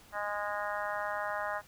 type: harmonic tone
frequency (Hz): 206.4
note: G#3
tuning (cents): -10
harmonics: 3 / 4 / 5 / 6 / 7 / 8 / 9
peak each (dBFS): -38 / -39 / -40 / -41 / -41 / -42 / -43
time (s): 0.12-1.62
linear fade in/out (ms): 50
effects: pink hiss -58 dBFS RMS until 1.67 s